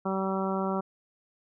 harmonic tone, 191.8 Hz, G3, 37 cents flat, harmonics 1 / 2 / 3 / 4 / 5 / 6 / 7, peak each -30 / -33 / -35 / -36 / -37 / -38 / -38 dBFS, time 0.05-0.81 s, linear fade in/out 10 ms, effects none

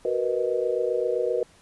sine chord, B major seventh, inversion second, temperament equal with one note detuned, 373.2 / 466.2 / 493.9 / 622.3 Hz, F#4 / A#4 / B4 / D#5, +15 / 0 / 0 / 0 cents, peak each -29 / -27 / -26 / -31 dBFS, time 0.05-1.43 s, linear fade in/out 2 ms, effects pink hiss -56 dBFS RMS until 1.61 s + resampled to 24000 Hz

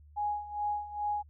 sine tone with tremolo, 830.6 Hz, G#5, in tune, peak -28 dBFS, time 0.16-1.23 s, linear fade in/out 20 ms, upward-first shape sine, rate 2.4 Hz, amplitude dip 80%, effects added 74 Hz sine -53 dBFS peak until 1.29 s

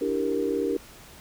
sine chord, E half-diminished seventh, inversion third, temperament equal, 293.7 / 329.6 / 392 / 466.2 Hz, D4 / E4 / G4 / Bb4, 0 / 0 / 0 / 0 cents, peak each -29 / -33 / -28 / -28 dBFS, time 0.01-0.77 s, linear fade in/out 5 ms, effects pink hiss -48 dBFS RMS until 1.2 s

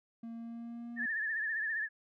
triangle tone with pitch glide, 230 to 236.9 Hz, A#3 to A#3, -23 to +28 cents, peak -39 dBFS, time 0.23-1.06 s, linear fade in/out 5 ms, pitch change +51 cents, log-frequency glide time 0.33-0.95 s
sine tone with vibrato, 1760 Hz, A6, in tune, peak -32 dBFS, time 0.96-1.89 s, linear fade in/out 50 ms, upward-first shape triangle, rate 15 Hz, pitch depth 90 cents each way
effects none

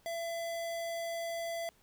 square tone, 672 Hz, E5, 33 cents sharp, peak -36 dBFS, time 0.06-1.69 s, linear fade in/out 0 ms, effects pink hiss -67 dBFS RMS until 1.82 s

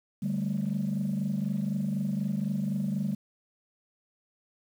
sine chord, D suspended fourth, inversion none, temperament equal, 146.83 / 196 / 220 Hz, D3 / G3 / A3, 0 / 0 / 0 cents, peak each -32 / -28 / -32 dBFS, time 0.22-3.15 s, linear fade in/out 10 ms, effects tanh soft clip ceiling -22 dBFS + 9-bit

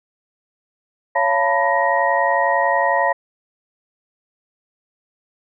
sine tone cluster, 557 / 686 / 894 / 985 / 1879 Hz, C#5 / F5 / A5 / B5 / A#6, +8 / -31 / +27 / -5 / +13 cents, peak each -21 dBFS, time 1.15-3.13 s, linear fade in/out 10 ms, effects none

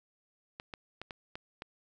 clicks, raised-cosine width 0.3 ms, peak -25 dBFS, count 6, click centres 0.599 / 0.738 / 1.016 / 1.108 / 1.355 / 1.621 s, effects none

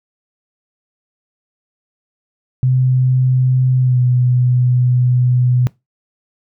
sine tone with pitch glide, 128.4 to 124.67 Hz, C3 to B2, -32 to +17 cents, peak -10 dBFS, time 2.63-5.67 s, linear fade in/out 0 ms, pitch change -51 cents, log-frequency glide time 3.81-3.99 s, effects noise-tail reverb RT60 0.2 s tail -21 dB re dry

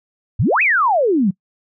sine exponential two-way sweep, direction up then down, 83.5 to 2637 to 173 Hz, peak -12 dBFS, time 0.39-1.31 s, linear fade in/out 10 ms, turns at 0.62 s, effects noise-tail reverb RT60 0.1 s tail -24 dB re dry

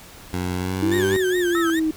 15% pulse tone with pitch glide, 90.2 to 98.36 Hz, F#2 to G2, -44 to +6 cents, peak -17 dBFS, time 0.33-1.17 s, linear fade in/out 5 ms, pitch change +150 cents, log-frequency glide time 0.55-1 s
sine linear two-way sweep, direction up then down, 310.7 to 386.6 to 310.7 Hz, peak -18 dBFS, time 0.82-1.91 s, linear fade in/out 5 ms, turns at 1.07 s
35% pulse tone with vibrato, 1700 Hz, G#6, 40 cents sharp, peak -24 dBFS, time 0.91-1.8 s, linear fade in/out 10 ms, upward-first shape sine, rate 4.8 Hz, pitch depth 170 cents each way
sine tone, 1300 Hz, E6, 24 cents flat, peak -24 dBFS, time 1.55-1.7 s, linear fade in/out 0 ms
effects pink hiss -43 dBFS RMS until 1.96 s

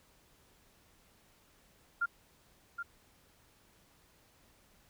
sine tone with echo, 1396.9 Hz, F6, in tune, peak -28 dBFS, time 2.01-2.06 s, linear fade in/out 10 ms, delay 770 ms, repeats 1, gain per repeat -8 dB, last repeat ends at 2.83 s, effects pink hiss -66 dBFS RMS until 4.89 s

